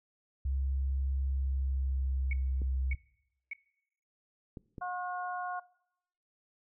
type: tone with pitch glide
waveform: sine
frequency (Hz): 67.3 to 65.46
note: C2 to C2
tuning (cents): +49 to +1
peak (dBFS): -29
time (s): 0.45-2.95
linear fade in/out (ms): 5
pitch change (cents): -48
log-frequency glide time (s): 1.24-2.71
type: tone bursts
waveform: sine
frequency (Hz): 2226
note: C#7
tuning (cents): +7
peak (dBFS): -35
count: 3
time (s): 2.31-3.533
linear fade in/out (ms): 2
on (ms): 21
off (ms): 580
type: clicks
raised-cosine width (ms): 3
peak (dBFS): -30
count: 3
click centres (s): 2.618 / 4.572 / 4.782
type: harmonic tone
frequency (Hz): 360.5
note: F#4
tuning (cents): -45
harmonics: 2 / 3 / 4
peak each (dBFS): -36 / -40 / -42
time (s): 4.81-5.6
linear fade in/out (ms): 10
effects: noise-tail reverb RT60 0.8 s tail -21 dB re dry